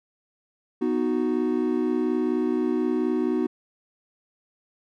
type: chord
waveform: triangle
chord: B major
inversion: none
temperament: equal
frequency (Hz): 246.9 / 311.1 / 370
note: B3 / D#4 / F#4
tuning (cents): 0 / 0 / 0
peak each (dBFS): -24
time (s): 0.81-3.47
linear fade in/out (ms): 10
effects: none